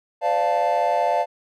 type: chord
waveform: triangle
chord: D minor seventh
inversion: third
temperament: equal with one note detuned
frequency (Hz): 511.6 / 587.3 / 698.5 / 880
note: C5 / D5 / F5 / A5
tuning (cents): -39 / 0 / 0 / 0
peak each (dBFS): -25 / -21 / -19 / -21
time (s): 0.21-1.26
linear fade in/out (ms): 50
effects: tanh soft clip ceiling -9 dBFS